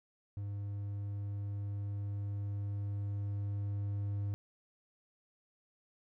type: tone with level ramp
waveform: triangle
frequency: 101.2 Hz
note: G#2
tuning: 44 cents flat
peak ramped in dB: -35 to -31 dBFS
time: 0.37-4.34 s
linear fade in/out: 0 ms
effects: none